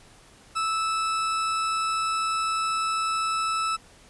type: tone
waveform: 40% pulse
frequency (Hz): 1312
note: E6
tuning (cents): -9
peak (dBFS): -23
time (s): 0.55-3.77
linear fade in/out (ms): 20
effects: pink hiss -53 dBFS RMS until 4.09 s + resampled to 24000 Hz